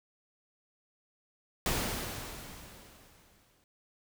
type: noise with exponential decay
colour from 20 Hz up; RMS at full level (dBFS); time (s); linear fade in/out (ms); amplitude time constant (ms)
pink; -30; 1.66-3.64; 1; 430
effects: none